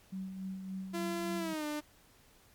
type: tone with tremolo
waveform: sine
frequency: 189.8 Hz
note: F#3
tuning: 44 cents sharp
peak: -36 dBFS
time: 0.12-1.54 s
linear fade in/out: 10 ms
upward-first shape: sine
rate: 3.5 Hz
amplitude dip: 45%
type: tone with pitch glide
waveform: sawtooth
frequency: 340 to 299.4 Hz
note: F4 to D4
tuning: -46 to +33 cents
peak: -31 dBFS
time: 0.93-1.81 s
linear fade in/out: 20 ms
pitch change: -221 cents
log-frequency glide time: 1.37-1.65 s
effects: pink hiss -63 dBFS RMS until 2.54 s + MP3 96 kbps